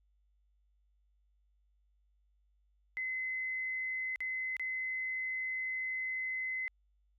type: tone with dropouts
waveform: sine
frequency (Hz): 2043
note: C7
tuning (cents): -42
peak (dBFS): -34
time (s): 2.97-6.68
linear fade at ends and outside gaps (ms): 0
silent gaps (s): 4.159-4.205 / 4.567-4.596
effects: added 50 Hz sine -69 dBFS peak until 7.18 s